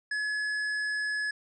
sine tone with hard clipping, 1700 Hz, G#6, 40 cents sharp, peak -30 dBFS, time 0.11-1.31 s, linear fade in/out 5 ms, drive 8 dB, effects resampled to 22050 Hz

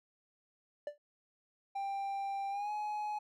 triangle tone with exponential decay, 587.3 Hz, D5, in tune, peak -31 dBFS, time 0.87-0.98 s, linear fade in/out 2 ms, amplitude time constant 23 ms
triangle tone with pitch glide, 790 to 841.8 Hz, G5 to G#5, +13 to +23 cents, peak -33 dBFS, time 1.75-3.19 s, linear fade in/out 10 ms, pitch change +110 cents, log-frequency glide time 2.5-2.71 s
effects none

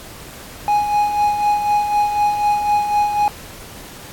triangle tone with tremolo, 830.6 Hz, G#5, in tune, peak -10 dBFS, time 0.68-3.28 s, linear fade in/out 0 ms, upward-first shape sine, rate 4 Hz, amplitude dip 55%, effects pink hiss -37 dBFS RMS until 4.12 s + AAC 64 kbps

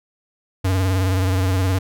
square tone with vibrato, 93.8 Hz, F#2, 24 cents sharp, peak -17 dBFS, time 0.64-1.79 s, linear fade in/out 10 ms, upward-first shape sine, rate 19 Hz, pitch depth 58 cents each way, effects none

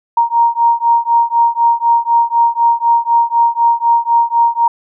sine beating tone pair, 932.3 / 936.3 Hz, A#5 / A#5, 0 / +7 cents, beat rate 4 Hz, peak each -12 dBFS, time 0.17-4.68 s, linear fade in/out 5 ms, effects none

